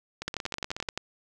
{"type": "two click trains", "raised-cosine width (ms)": 0.2, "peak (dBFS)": [-17, -13], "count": [12, 9], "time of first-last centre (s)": [[0.22, 0.887], [0.28, 0.976]], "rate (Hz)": [16.5, 11.5], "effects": []}